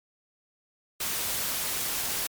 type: noise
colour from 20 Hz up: white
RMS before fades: -30 dBFS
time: 1-2.27 s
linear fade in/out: 5 ms
effects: MP3 96 kbps